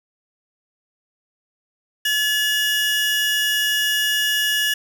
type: tone pair together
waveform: 40% pulse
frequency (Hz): 1711.3 / 2878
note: A6 / F#7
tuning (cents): -49 / -49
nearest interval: major sixth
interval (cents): 900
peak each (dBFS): -20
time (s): 2.05-4.74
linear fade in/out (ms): 5
effects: none